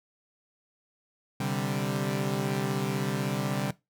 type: chord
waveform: sawtooth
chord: C suspended second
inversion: none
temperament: equal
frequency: 130.81 / 146.83 / 196 Hz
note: C3 / D3 / G3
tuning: 0 / 0 / 0 cents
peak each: -28 dBFS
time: 1.4-3.71 s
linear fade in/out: 5 ms
effects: noise-tail reverb RT60 0.2 s tail -19 dB re dry